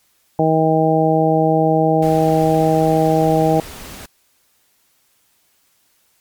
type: harmonic tone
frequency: 159 Hz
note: D#3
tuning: 38 cents sharp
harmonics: 1 / 2 / 3 / 4 / 5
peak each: -18 / -18 / -18 / -18 / -18 dBFS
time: 0.39-3.6 s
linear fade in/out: 2 ms
type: noise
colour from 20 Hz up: pink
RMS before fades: -34 dBFS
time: 2.02-4.06 s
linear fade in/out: 5 ms
effects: white hiss -60 dBFS RMS until 6.2 s + MP3 96 kbps